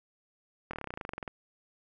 slowing click train, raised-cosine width 0.5 ms, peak -22 dBFS, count 17, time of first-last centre 0.71-1.278 s, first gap 24 ms, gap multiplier 1.05, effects none

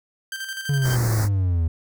sawtooth tone with tremolo, 1568 Hz, G6, in tune, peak -24 dBFS, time 0.32-0.96 s, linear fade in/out 2 ms, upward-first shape square, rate 12 Hz, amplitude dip 50%
triangle exponential sweep, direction down, 144.6 to 79.8 Hz, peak -16 dBFS, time 0.69-1.68 s, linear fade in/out 5 ms
pink band-stop noise, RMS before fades -28 dBFS, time 0.82-1.29 s, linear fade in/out 50 ms, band 2000 to 4600 Hz, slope 48 dB/octave
effects none

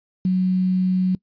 sine tone with quantisation, 185 Hz, F#3, in tune, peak -16 dBFS, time 0.25-1.15 s, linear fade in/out 2 ms, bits 7, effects noise-tail reverb RT60 0.1 s tail -23 dB re dry + resampled to 11025 Hz

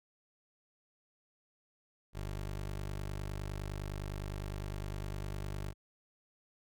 20% pulse tone, 49.81 Hz, G1, 28 cents sharp, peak -33 dBFS, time 2.13-5.74 s, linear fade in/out 50 ms, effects none

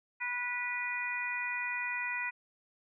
harmonic tone, 490 Hz, B4, 14 cents flat, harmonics 2 / 3 / 4 / 5, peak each -41 / -41 / -36 / -37 dBFS, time 0.2-2.31 s, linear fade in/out 20 ms, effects none

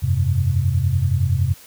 sine chord, F suspended second, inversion none, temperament equal, 87.31 / 98 / 130.81 Hz, F2 / G2 / C3, 0 / 0 / 0 cents, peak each -20 dBFS, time 0.02-1.54 s, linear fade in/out 20 ms, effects white hiss -45 dBFS RMS until 1.66 s

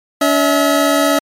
25% pulse tone pair together, 284.9 / 645.7 Hz, C#4 / E5, +48 / -36 cents, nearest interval octave + major second, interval 1416 cents, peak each -10 dBFS, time 0.21-1.19 s, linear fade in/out 5 ms, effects MP3 64 kbps

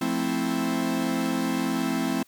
45% pulse chord, F major seventh, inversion none, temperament equal, 174.61 / 220 / 261.6 / 329.6 Hz, F3 / A3 / C4 / E4, 0 / 0 / 0 / 0 cents, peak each -33 / -30 / -27 / -31 dBFS, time 0.01-2.23 s, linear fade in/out 5 ms, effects white hiss -61 dBFS RMS until 2.27 s

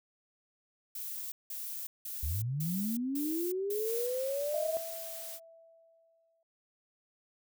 violet noise bursts, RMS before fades -40 dBFS, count 6, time 0.95-4.07 s, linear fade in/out 5 ms, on 370 ms, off 180 ms
sine linear sweep, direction up, 66.3 to 653 Hz, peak -31 dBFS, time 2.23-4.77 s, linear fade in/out 0 ms
blue noise, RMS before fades -43 dBFS, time 3.84-5.4 s, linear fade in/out 50 ms
sine tone with exponential decay, 659.3 Hz, E5, in tune, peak -33 dBFS, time 4.54-6.43 s, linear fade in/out 2 ms, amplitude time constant 410 ms
effects none

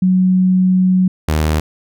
sine / sawtooth tone pair in turn, 185 / 77.47 Hz, F#3 / D#2, 0 / -7 cents, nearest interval octave + minor third, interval 1507 cents, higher first, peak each -9 dBFS, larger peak neither, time 0.02-1.08 / 1.28-1.6 s, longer first, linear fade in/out 5 ms, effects none

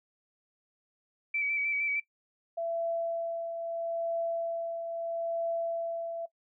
sine tone with vibrato, 2300 Hz, D7, 37 cents flat, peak -28 dBFS, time 1.34-2 s, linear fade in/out 5 ms, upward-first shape square, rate 6.5 Hz, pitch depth 23 cents each way
sine tone with tremolo, 670 Hz, E5, 28 cents sharp, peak -28 dBFS, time 2.57-6.26 s, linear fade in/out 10 ms, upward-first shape triangle, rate 0.77 Hz, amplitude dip 50%
effects noise-tail reverb RT60 0.1 s tail -19 dB re dry

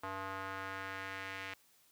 square tone with band-pass filter sweep, 96.3 Hz, G2, 30 cents flat, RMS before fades -43 dBFS, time 0.03-1.54 s, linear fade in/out 5 ms, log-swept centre 1100 to 2200 Hz, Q 1.9, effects white hiss -68 dBFS RMS until 1.91 s + high-pass 60 Hz 12 dB/octave

